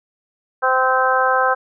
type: harmonic tone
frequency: 259.1 Hz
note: C4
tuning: 17 cents flat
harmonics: 2 / 3 / 4 / 5 / 6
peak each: -20 / -20 / -20 / -20 / -20 dBFS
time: 0.62-1.55 s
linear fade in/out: 20 ms
effects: none